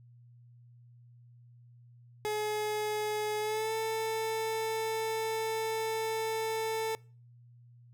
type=tone with pitch glide; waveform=30% pulse; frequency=424.3 to 443.6 Hz; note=G#4 to A4; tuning=+37 to +14 cents; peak=-28 dBFS; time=2.25-6.95 s; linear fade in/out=0 ms; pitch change=+77 cents; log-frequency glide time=3.4-3.73 s; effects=noise-tail reverb RT60 0.4 s tail -24 dB re dry + added 120 Hz sine -54 dBFS peak until 7.93 s